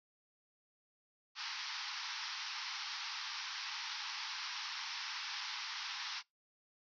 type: band-pass noise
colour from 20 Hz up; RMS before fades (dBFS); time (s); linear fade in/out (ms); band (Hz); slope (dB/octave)
white; -43; 1.35-6.23; 50; 820 to 5700; 96
effects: noise-tail reverb RT60 0.2 s tail -26 dB re dry